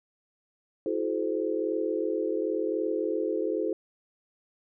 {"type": "tone cluster", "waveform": "sine", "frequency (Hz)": [326.2, 367.1, 429.9, 517], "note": ["E4", "F#4", "A4", "C5"], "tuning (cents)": [-18, -14, -40, -21], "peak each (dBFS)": [-31, -33, -30, -33], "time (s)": [0.86, 3.73], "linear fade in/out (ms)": 2, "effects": []}